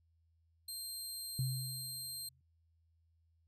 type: tone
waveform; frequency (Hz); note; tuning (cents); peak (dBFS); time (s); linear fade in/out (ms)
15% pulse; 4175; C8; -5; -35; 0.68-2.29; 5
type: tone with exponential decay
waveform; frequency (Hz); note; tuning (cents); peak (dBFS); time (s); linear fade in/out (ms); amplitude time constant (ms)
sine; 130.81; C3; 0; -31; 1.39-2.41; 2; 220
effects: added 82 Hz sine -70 dBFS peak until 3.47 s + resampled to 32000 Hz